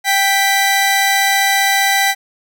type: tone pair together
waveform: sawtooth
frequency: 784 / 1977.6 Hz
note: G5 / B6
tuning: 0 / +2 cents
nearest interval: octave + major third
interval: 1602 cents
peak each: -11 dBFS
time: 0.04-2.15 s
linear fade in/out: 50 ms
effects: none